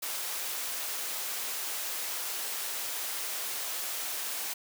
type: high-pass noise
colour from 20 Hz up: white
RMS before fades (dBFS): -35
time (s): 0.02-4.54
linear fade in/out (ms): 10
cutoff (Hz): 430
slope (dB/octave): 12
effects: none